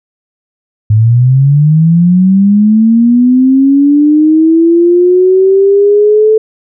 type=linear sweep; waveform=sine; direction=up; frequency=104.8 to 438.5 Hz; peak=-3 dBFS; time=0.9-6.38 s; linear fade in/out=5 ms; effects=none